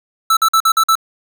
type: tone bursts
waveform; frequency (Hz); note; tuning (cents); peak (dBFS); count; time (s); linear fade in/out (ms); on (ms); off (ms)
square; 1318.5; E6; 0; -10; 6; 0.3-0.954; 5; 69; 48
effects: none